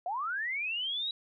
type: linear sweep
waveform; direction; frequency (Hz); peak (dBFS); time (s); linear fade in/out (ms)
sine; up; 673 to 3900; -31; 0.06-1.11; 2
effects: none